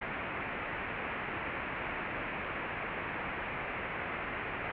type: low-pass noise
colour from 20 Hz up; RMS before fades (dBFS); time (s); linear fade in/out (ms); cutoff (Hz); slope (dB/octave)
white; -38; 0.01-4.72; 10; 2500; 48
effects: none